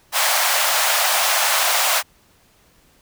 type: high-pass noise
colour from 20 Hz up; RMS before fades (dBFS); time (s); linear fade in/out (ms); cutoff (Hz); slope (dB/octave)
pink; -18; 0.12-2.03; 50; 610; 48
effects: pink hiss -56 dBFS RMS until 3.01 s